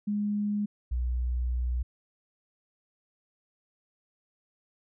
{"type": "tone pair in turn", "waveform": "sine", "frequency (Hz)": [206.9, 61.33], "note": ["G#3", "B1"], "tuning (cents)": [-6, -11], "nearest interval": "octave + major sixth", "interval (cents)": 2105, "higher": "first", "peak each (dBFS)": -26, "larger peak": "neither", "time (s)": [[0.07, 0.66], [0.91, 1.83]], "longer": "second", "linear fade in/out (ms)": 10, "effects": []}